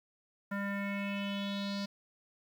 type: tone with low-pass filter sweep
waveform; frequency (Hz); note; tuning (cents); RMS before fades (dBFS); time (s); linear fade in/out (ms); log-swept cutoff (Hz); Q
square; 200; G3; +35; -36; 0.51-1.86; 10; 1600 to 4800; 5
effects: 10-bit